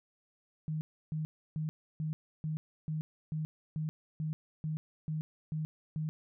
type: tone bursts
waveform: sine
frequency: 155.56 Hz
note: D#3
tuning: in tune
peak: -32 dBFS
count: 13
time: 0.68-6.09 s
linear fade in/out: 0 ms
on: 130 ms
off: 310 ms
effects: none